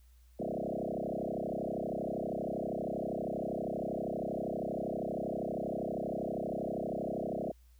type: tone with frequency modulation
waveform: sine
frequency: 425.6 Hz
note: G#4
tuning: 42 cents sharp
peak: -33 dBFS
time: 0.39-7.52 s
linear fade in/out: 10 ms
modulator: 32.6 Hz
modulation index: 7.9
effects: added 60 Hz sine -57 dBFS peak until 7.79 s + white hiss -72 dBFS RMS until 7.79 s